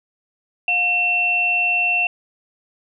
sine tone pair together, 715.1 / 2700 Hz, F5 / E7, +41 / +41 cents, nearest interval octave + major seventh, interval 2300 cents, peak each -26 / -16 dBFS, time 0.68-2.07 s, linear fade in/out 2 ms, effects none

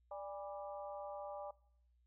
harmonic tone with a mistuned harmonic, 196.3 Hz, G3, 3 cents sharp, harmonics 3 / 4 / 5 / 6, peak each -46 / -48 / -55 / -55 dBFS, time 0.11-1.51 s, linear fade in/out 5 ms, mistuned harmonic 4, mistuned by +61 cents, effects noise-tail reverb RT60 0.7 s tail -22 dB re dry + added 60 Hz sine -70 dBFS peak until 2.06 s

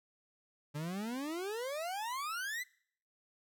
40% pulse exponential sweep, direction up, 142.6 to 2066 Hz, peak -36 dBFS, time 0.74-2.64 s, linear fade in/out 20 ms, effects noise-tail reverb RT60 0.6 s tail -23 dB re dry

